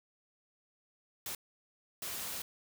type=noise bursts at uneven times; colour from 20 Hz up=white; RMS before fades=-40 dBFS; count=2; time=1.26-1.35 / 2.02-2.42 s; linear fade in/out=2 ms; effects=none